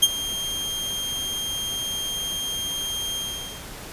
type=tone with ADSR envelope; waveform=sawtooth; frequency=3201 Hz; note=G7; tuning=36 cents sharp; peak=-7 dBFS; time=0.02-3.66 s; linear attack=12 ms; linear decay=41 ms; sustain=-16 dB; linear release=490 ms; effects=pink hiss -38 dBFS RMS until 3.92 s + resampled to 32000 Hz